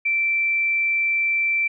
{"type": "tone", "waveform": "sine", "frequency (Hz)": 2340, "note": "D7", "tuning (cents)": -7, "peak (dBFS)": -18, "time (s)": [0.05, 1.68], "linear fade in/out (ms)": 10, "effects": []}